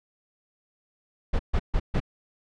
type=noise bursts; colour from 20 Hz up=brown; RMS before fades=-22 dBFS; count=4; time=1.33-2.002 s; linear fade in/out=10 ms; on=63 ms; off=140 ms; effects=low-pass 4000 Hz 12 dB/octave